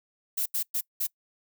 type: noise bursts at uneven times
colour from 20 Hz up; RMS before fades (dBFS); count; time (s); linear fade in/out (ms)
violet; -28; 4; 0.37-0.46 / 0.54-0.63 / 0.74-0.81 / 1-1.07; 10
effects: noise-tail reverb RT60 0.1 s tail -23 dB re dry